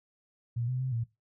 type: tone with pitch steps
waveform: sine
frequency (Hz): 118.4 / 127.2 / 130.2 / 115.9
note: A#2 / C3 / C3 / A#2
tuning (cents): +27 / -48 / -8 / -10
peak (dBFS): -29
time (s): 0.56-1.04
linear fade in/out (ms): 10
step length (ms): 120
effects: noise-tail reverb RT60 0.2 s tail -17 dB re dry